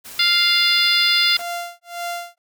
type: noise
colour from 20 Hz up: white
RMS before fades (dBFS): -37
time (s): 0.04-1.43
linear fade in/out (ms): 20
type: harmonic tone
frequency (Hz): 698.5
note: F5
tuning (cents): 0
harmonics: 2 / 3 / 4 / 5 / 6 / 7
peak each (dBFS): -24 / -21 / -23 / -19 / -22 / -20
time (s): 0.19-1.37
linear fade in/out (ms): 5
type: tone with tremolo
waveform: sawtooth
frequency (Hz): 694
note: F5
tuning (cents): -11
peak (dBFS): -20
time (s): 1.39-2.38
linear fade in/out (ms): 2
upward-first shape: sine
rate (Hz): 1.8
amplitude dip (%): 100
effects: none